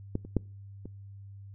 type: clicks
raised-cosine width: 3 ms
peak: -17 / -29 / -12 / -27 dBFS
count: 4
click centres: 0.154 / 0.25 / 0.367 / 0.856 s
effects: noise-tail reverb RT60 0.4 s tail -26 dB re dry + added 99 Hz sine -44 dBFS peak until 1.54 s